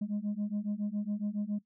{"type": "beating tone pair", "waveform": "sine", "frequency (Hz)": [203.5, 210.7], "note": ["G#3", "G#3"], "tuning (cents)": [-35, 25], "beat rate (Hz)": 7.2, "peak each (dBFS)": [-33, -32], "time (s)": [0.01, 1.59], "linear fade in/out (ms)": 10, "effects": ["noise-tail reverb RT60 0.1 s tail -18 dB re dry", "tanh soft clip ceiling -28 dBFS"]}